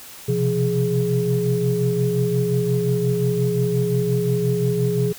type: tone cluster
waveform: sine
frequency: 127 / 132.7 / 172.5 / 416.6 Hz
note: B2 / C3 / F3 / G#4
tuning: +49 / +25 / -21 / +5 cents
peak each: -22 / -25 / -23 / -21 dBFS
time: 0.28-5.13 s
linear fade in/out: 10 ms
effects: tanh soft clip ceiling -7 dBFS + white hiss -40 dBFS RMS until 5.18 s